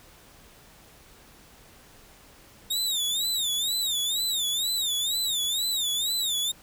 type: tone with vibrato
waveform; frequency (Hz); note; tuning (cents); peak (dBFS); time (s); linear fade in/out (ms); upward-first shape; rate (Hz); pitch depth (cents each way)
sawtooth; 3695; A#7; -16; -22; 2.7-6.52; 10; sine; 2.1; 150
effects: pink hiss -53 dBFS RMS until 6.62 s